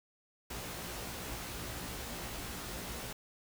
pink noise with comb filter, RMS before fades -42 dBFS, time 0.5-3.13 s, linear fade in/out 5 ms, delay 17 ms, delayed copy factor +1, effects none

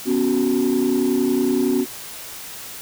sine chord, B suspended second, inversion none, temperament just, 246.9 / 277.8 / 370.4 Hz, B3 / C#4 / F#4, 0 / +4 / +2 cents, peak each -19 dBFS, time 0.05-1.86 s, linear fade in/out 50 ms, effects tanh soft clip ceiling -12 dBFS + white hiss -35 dBFS RMS until 2.81 s

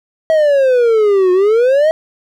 triangle exponential two-way sweep, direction down then up, 647 to 358.8 to 647 Hz, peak -6 dBFS, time 0.3-1.91 s, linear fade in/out 0 ms, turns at 1.32 s, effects none

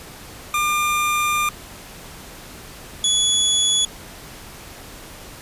25% pulse tone pair in turn, 1200 / 3401 Hz, D6 / G#7, +37 / +40 cents, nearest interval octave + tritone, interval 1803 cents, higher second, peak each -14 / -12 dBFS, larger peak second, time 0.54-1.49 / 3.04-3.85 s, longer first, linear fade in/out 2 ms, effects pink hiss -39 dBFS RMS until 5.41 s + resampled to 32000 Hz

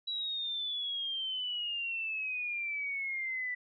sine exponential sweep, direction down, 3921 to 1971 Hz, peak -33 dBFS, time 0.07-3.55 s, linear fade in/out 10 ms, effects none

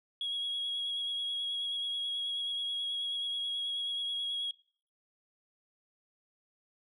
sine tone with vibrato, 3315 Hz, G#7, 4 cents flat, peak -31 dBFS, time 0.21-4.51 s, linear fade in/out 2 ms, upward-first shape sine, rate 9.3 Hz, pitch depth 16 cents each way, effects noise-tail reverb RT60 0.5 s tail -24 dB re dry + tanh soft clip ceiling -29 dBFS

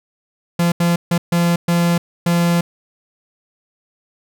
45% pulse tone bursts at uneven times, 171.8 Hz, F3, 28 cents flat, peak -13 dBFS, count 6, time 0.59-0.72 / 0.8-0.96 / 1.11-1.18 / 1.32-1.56 / 1.68-1.98 / 2.26-2.61 s, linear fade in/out 5 ms, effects none

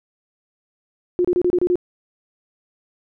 sine tone bursts, 356.9 Hz, F4, 38 cents sharp, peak -14 dBFS, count 7, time 1.19-1.756 s, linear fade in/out 0 ms, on 56 ms, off 29 ms, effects none

